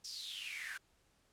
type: noise with high-pass filter sweep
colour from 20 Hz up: pink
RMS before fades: -45 dBFS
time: 0.04-0.78 s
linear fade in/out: 10 ms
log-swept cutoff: 5400 to 1500 Hz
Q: 8.9
effects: pink hiss -73 dBFS RMS until 1.32 s + low-pass 11000 Hz 12 dB/octave